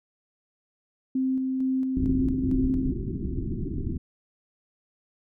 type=tone with tremolo; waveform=sine; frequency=261.6 Hz; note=C4; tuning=in tune; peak=-22 dBFS; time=1.15-2.92 s; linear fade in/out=5 ms; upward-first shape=square; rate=2.2 Hz; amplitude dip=25%
type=low-pass noise; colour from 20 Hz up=pink; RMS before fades=-29 dBFS; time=1.96-3.98 s; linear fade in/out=10 ms; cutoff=380 Hz; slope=96 dB/octave
effects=none